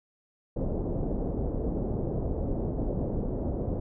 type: low-pass noise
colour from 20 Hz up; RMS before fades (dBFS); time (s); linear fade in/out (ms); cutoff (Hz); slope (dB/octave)
pink; -30; 0.56-3.8; 5; 580; 24
effects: none